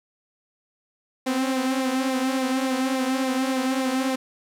sawtooth tone with flanger, 261.6 Hz, C4, in tune, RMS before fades -24 dBFS, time 1.26-4.16 s, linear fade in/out 10 ms, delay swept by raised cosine 0.63 to 5.93 ms, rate 3.5 Hz, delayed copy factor -0.55, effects low-pass 12000 Hz 12 dB/octave + 8-bit

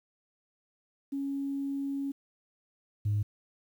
sine tone pair in turn, 277.2 / 103.83 Hz, C#4 / G#2, 0 / 0 cents, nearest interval octave + perfect fourth, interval 1700 cents, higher first, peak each -30 / -24 dBFS, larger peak second, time 1.12-2.12 / 3.05-3.23 s, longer first, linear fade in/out 10 ms, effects tanh soft clip ceiling -23 dBFS + 10-bit

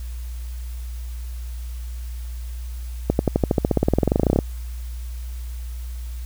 accelerating click train, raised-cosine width 2 ms, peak -3 dBFS, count 25, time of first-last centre 3.1-4.389 s, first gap 91 ms, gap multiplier 0.95, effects added 60 Hz sine -28 dBFS peak until 6.25 s + white hiss -48 dBFS RMS until 6.25 s

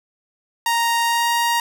sawtooth tone with pitch glide, 932.3 to 939.3 Hz, A#5 to A#5, 0 to +13 cents, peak -13 dBFS, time 0.66-1.6 s, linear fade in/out 2 ms, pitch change +13 cents, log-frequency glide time 1.04-1.29 s, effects none

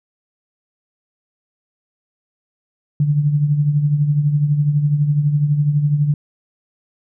sine tone with tremolo, 146.83 Hz, D3, in tune, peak -10 dBFS, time 3-6.14 s, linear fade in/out 2 ms, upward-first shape triangle, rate 12 Hz, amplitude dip 65%, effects none

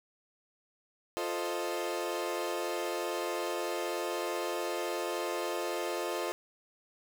30% pulse chord, F dominant seventh, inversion none, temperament equal, 349.2 / 440 / 523.3 / 622.3 Hz, F4 / A4 / C5 / Eb5, 0 / 0 / 0 / 0 cents, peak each -34 / -36 / -36 / -36 dBFS, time 1.17-6.32 s, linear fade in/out 0 ms, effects none

